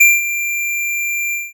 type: tone with ADSR envelope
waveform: square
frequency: 2375 Hz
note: D7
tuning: 19 cents sharp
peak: -5 dBFS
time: 0-1.53 s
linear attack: 10 ms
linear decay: 200 ms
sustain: -13 dB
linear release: 200 ms
effects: none